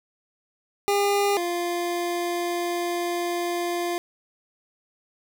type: tone pair in turn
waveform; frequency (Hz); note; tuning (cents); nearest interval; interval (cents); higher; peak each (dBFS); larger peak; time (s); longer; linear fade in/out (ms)
25% pulse; 403.8 / 348.1; G#4 / F4; -49 / -6; minor third; 257; first; -16 / -21; first; 0.88-1.37 / 1.37-3.98; second; 0
effects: none